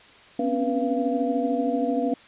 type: tone cluster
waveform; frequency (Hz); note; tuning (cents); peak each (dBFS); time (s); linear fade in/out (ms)
sine; 246.7 / 267.4 / 280.6 / 486.5 / 686; B3 / C4 / C#4 / B4 / F5; -2 / +38 / +21 / -26 / -31; -28; 0.39-2.14; 5
effects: white hiss -50 dBFS RMS until 2.27 s + resampled to 8000 Hz